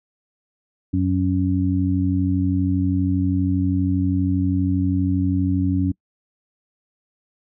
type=harmonic tone; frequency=92.5 Hz; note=F#2; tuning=in tune; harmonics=1 / 2 / 3; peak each=-21 / -24 / -20 dBFS; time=0.93-5.92 s; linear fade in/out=10 ms; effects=noise-tail reverb RT60 0.1 s tail -25 dB re dry